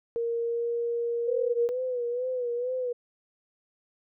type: tone with pitch glide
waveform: sine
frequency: 466.2 to 470.5 Hz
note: A#4 to A#4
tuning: 0 to +16 cents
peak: -26 dBFS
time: 0.16-1.69 s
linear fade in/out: 0 ms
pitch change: +16 cents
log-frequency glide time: 0.43-0.67 s
type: tone with vibrato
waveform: sine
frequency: 493.9 Hz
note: B4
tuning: in tune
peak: -27 dBFS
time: 1.27-2.93 s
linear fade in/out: 10 ms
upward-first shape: sine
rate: 2.2 Hz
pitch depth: 70 cents each way
effects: none